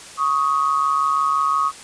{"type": "tone pair together", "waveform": "sine", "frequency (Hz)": [1109, 1254.8], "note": ["C#6", "D#6"], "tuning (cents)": [0, 14], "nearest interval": "major second", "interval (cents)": 214, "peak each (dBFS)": -19, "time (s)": [0.17, 1.72], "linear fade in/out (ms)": 50, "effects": ["white hiss -39 dBFS RMS until 1.83 s", "resampled to 22050 Hz"]}